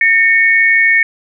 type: tone pair together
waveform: sine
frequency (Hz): 1824.6 / 2217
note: A#6 / C#7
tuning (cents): -38 / 0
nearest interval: minor third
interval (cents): 338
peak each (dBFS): -10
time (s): 0.01-1.03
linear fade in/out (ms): 2
effects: none